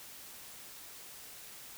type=silence; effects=white hiss -50 dBFS RMS until 1.77 s